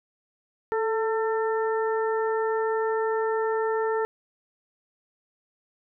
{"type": "harmonic tone with a mistuned harmonic", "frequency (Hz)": 448.4, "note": "A4", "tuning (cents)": 33, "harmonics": [1, 2, 3, 4], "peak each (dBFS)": [-24, -30, -34, -36], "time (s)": [0.72, 4.05], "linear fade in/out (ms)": 0, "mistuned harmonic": 1, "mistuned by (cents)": -31, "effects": []}